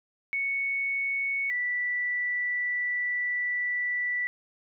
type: tone pair in turn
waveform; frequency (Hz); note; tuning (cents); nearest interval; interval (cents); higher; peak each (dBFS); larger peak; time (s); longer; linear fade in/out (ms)
sine; 2217 / 1966.4; C#7 / B6; 0 / -8; major second; 208; first; -26; neither; 0.33-1.5 / 1.5-4.27; second; 0
effects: none